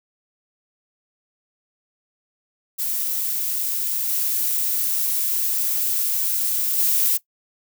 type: noise with level steps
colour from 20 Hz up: violet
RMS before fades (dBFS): -24 / -22 / -19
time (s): 2.78-7.18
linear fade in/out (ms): 20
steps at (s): 4.09 / 6.78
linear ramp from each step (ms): 2
effects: noise-tail reverb RT60 0.1 s tail -18 dB re dry

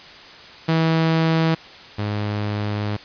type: tone pair in turn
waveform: sawtooth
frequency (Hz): 162.2 / 104.3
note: E3 / G#2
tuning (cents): -28 / +8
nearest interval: minor sixth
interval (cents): 764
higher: first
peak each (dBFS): -12 / -18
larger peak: first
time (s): 0.68-1.55 / 1.98-2.97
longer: second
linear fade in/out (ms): 10
effects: white hiss -41 dBFS RMS until 3.04 s + resampled to 11025 Hz

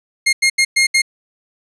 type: tone bursts at uneven times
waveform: sawtooth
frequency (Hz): 2136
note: C7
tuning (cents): +35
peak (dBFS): -7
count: 5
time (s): 0.26-0.33 / 0.42-0.5 / 0.58-0.65 / 0.76-0.87 / 0.94-1.02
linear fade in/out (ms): 10
effects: resampled to 24000 Hz + 8-bit

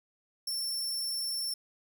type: tone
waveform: sawtooth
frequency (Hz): 5410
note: E8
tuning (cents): +44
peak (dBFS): -29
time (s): 0.47-1.54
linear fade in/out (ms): 5
effects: none

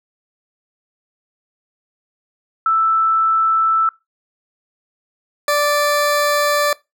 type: tone pair in turn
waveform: sine / 20% pulse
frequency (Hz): 1321 / 585.7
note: E6 / D5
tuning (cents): +3 / -5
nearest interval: octave + major second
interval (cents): 1408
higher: first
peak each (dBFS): -12 / -9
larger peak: second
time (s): 2.66-3.89 / 5.48-6.73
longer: second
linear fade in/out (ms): 2
effects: noise-tail reverb RT60 0.2 s tail -21 dB re dry

